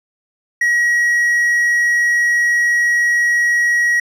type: tone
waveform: triangle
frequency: 1907 Hz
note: A#6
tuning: 39 cents sharp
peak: -10 dBFS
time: 0.61-4 s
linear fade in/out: 5 ms
effects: resampled to 32000 Hz